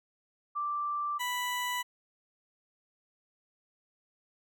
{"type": "tone pair in turn", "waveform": ["sine", "20% pulse"], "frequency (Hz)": [1174.7, 987.8], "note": ["D6", "B5"], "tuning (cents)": [0, 0], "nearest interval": "minor third", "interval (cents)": 300, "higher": "first", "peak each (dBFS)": [-30, -26], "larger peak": "second", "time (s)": [[0.55, 1.19], [1.19, 1.83]], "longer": "neither", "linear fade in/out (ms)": 20, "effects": []}